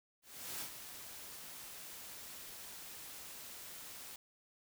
white noise with ADSR envelope, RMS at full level -42 dBFS, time 0.22-4.16 s, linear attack 390 ms, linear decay 79 ms, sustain -8 dB, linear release 3 ms, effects none

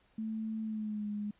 sine tone with pitch glide, 220 to 207.7 Hz, A3 to G#3, 0 to 0 cents, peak -34 dBFS, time 0.18-1.31 s, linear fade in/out 5 ms, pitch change -100 cents, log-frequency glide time 0.62-1.09 s, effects pink hiss -69 dBFS RMS until 1.39 s + resampled to 8000 Hz

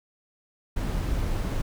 brown noise, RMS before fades -27 dBFS, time 0.76-1.62 s, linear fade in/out 10 ms, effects none

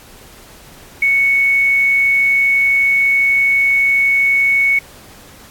sine tone with quantisation, 2217 Hz, C#7, in tune, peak -10 dBFS, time 1.02-4.79 s, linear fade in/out 5 ms, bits 6, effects pink hiss -41 dBFS RMS until 5.5 s + AAC 64 kbps

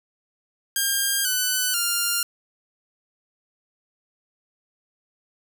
5% pulse tone with pitch steps, 1607 / 1499.4 / 1399 Hz, G6 / F#6 / F6, +43 / +23 / +3 cents, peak -10 dBFS, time 0.76-2.23 s, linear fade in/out 2 ms, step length 490 ms, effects none

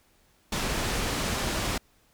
pink low-pass noise, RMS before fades -29 dBFS, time 0.52-1.78 s, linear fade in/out 5 ms, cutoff 8800 Hz, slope 12 dB/octave, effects pink hiss -64 dBFS RMS until 2.13 s

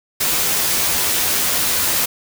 white noise with comb filter, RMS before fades -18 dBFS, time 0.2-2.06 s, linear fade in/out 10 ms, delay 12 ms, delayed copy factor +0.55, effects none

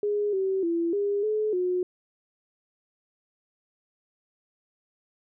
sine tone with pitch steps, 413.7 / 383.1 / 337 / 405.3 / 428.6 / 362.2 Hz, G#4 / G4 / E4 / G#4 / A4 / F#4, -7 / -40 / +38 / -42 / -45 / -37 cents, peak -23 dBFS, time 0.03-1.83 s, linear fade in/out 2 ms, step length 300 ms, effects none

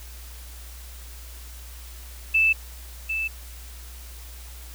sine tone with echo, 2637 Hz, E7, in tune, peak -16 dBFS, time 2.34-2.53 s, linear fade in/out 10 ms, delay 750 ms, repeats 1, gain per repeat -8 dB, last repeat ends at 3.28 s, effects added 60 Hz sine -39 dBFS peak until 4.74 s + white hiss -46 dBFS RMS until 4.74 s

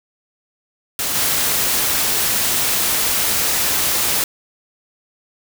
white noise with level steps, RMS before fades -21 / -18 dBFS, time 0.99-4.24 s, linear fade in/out 2 ms, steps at 1.15 s, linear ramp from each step 5 ms, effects none

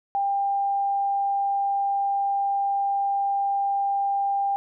sine tone, 796 Hz, G5, 26 cents sharp, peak -21 dBFS, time 0.15-4.56 s, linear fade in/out 0 ms, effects none

